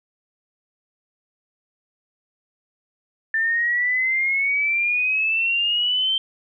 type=exponential sweep; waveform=sine; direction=up; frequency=1778 to 3136 Hz; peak=-18 dBFS; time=3.34-6.18 s; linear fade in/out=2 ms; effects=none